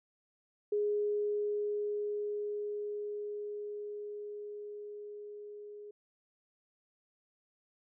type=tone with level ramp; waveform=sine; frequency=415.3 Hz; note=G#4; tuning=in tune; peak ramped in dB=-28 to -45 dBFS; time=0.72-5.91 s; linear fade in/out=5 ms; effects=none